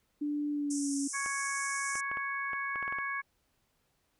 sine tone with pitch glide, 293.7 to 279.3 Hz, D4 to C#4, 0 to +13 cents, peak -30 dBFS, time 0.21-1.08 s, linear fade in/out 10 ms, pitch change -87 cents, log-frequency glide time 0.51-0.96 s
pink band-pass noise, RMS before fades -40 dBFS, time 0.7-2.01 s, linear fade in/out 10 ms, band 5500 to 10000 Hz, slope 96 dB/octave
harmonic tone, 554.4 Hz, C#5, in tune, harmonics 2 / 3 / 4, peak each -37 / -36 / -38 dBFS, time 1.13-3.22 s, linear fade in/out 20 ms
clicks, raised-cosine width 0.5 ms, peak -27 dBFS, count 10, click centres 1.261 / 1.955 / 2.115 / 2.172 / 2.533 / 2.758 / 2.827 / 2.879 / 2.925 / 2.986 s
effects pink hiss -75 dBFS RMS until 4.19 s

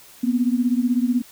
sine beating tone pair, 239.7 / 255.7 Hz, A#3 / C4, +48 / -40 cents, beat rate 16 Hz, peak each -19 / -21 dBFS, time 0.23-1.22 s, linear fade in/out 10 ms, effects white hiss -47 dBFS RMS until 1.31 s

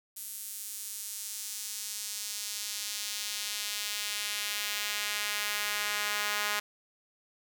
sawtooth tone with high-pass filter sweep, 207.7 Hz, G#3, in tune, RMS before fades -35 dBFS, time 0.16-6.6 s, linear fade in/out 10 ms, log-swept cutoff 9900 to 1400 Hz, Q 0.95, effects none

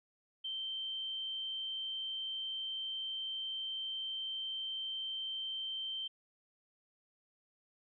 sine tone, 3122 Hz, G7, 8 cents flat, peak -37 dBFS, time 0.44-6.08 s, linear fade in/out 10 ms, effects none

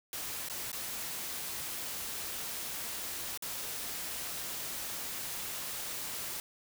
white noise with dropouts, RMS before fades -39 dBFS, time 0.13-6.4 s, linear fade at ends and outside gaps 1 ms, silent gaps 0.486-0.498 / 0.717-0.729 / 3.375-3.423 s, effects none

